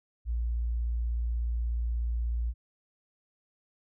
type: tone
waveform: sine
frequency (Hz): 58.27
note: A#1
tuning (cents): 0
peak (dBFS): -27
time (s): 0.25-2.54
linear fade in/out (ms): 50
effects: none